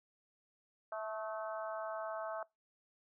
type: harmonic tone with a mistuned harmonic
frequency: 218.4 Hz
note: A3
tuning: 13 cents flat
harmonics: 3 / 4 / 5 / 6 / 7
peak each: -40 / -47 / -48 / -47 / -51 dBFS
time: 0.92-2.43 s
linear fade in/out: 2 ms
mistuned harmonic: 6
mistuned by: -30 cents
effects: noise-tail reverb RT60 0.2 s tail -23 dB re dry